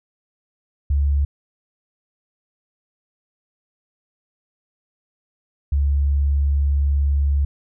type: tone pair in turn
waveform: sine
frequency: 71 / 70.65 Hz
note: C#2 / C#2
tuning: +42 / +34 cents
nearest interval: unison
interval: 8 cents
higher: first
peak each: -15 dBFS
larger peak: neither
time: 0.9-1.25 / 5.72-7.45 s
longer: second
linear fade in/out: 5 ms
effects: none